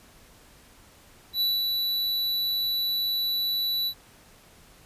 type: tone with ADSR envelope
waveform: square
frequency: 3951 Hz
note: B7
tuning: in tune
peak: -22 dBFS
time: 1.33-3.94 s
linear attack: 78 ms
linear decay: 210 ms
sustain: -3 dB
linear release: 69 ms
effects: pink hiss -54 dBFS RMS until 4.85 s + resampled to 32000 Hz